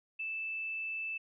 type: tone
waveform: sine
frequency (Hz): 2637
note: E7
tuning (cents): 0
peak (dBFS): -35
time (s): 0.19-1.18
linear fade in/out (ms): 10
effects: none